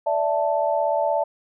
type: chord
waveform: sine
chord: D suspended second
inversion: none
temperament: equal with one note detuned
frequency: 582.6 / 659.3 / 880 Hz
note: D5 / E5 / A5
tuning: -14 / 0 / 0 cents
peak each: -23 / -23 / -24 dBFS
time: 0.06-1.24 s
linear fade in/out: 10 ms
effects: none